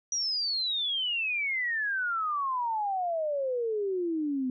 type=exponential sweep; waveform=sine; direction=down; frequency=5850 to 250 Hz; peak=-27 dBFS; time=0.12-4.5 s; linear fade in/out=2 ms; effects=none